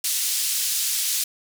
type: band-pass noise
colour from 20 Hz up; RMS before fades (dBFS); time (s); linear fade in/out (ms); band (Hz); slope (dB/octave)
white; -24; 0.04-1.24; 5; 3600 to 12000; 12
effects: none